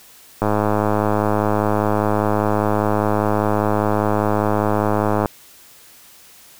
click train, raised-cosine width 1 ms, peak -4 dBFS, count 509, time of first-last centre 0.42-5.258 s, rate 105 Hz, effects white hiss -46 dBFS RMS until 6.59 s

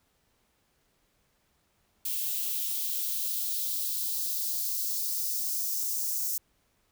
violet noise with high-pass filter sweep, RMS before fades -31 dBFS, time 2.05-6.38 s, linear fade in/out 5 ms, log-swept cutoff 2800 to 6100 Hz, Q 2.1, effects pink hiss -71 dBFS RMS until 6.91 s

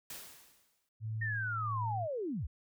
white noise with exponential decay, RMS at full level -43 dBFS, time 0.1-0.89 s, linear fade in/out 2 ms, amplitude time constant 170 ms
sine tone with tremolo, 110 Hz, A2, in tune, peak -34 dBFS, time 1-2.08 s, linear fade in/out 50 ms, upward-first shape triangle, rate 1.5 Hz, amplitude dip 45%
sine linear sweep, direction down, 1854 to 46 Hz, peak -34 dBFS, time 1.21-2.47 s, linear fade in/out 10 ms
effects none

